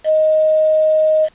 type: tone with quantisation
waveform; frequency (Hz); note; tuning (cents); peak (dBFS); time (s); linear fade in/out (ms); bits
sine; 624; D#5; +5; -10; 0.04-1.29; 50; 5
effects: pink hiss -52 dBFS RMS until 1.34 s + resampled to 8000 Hz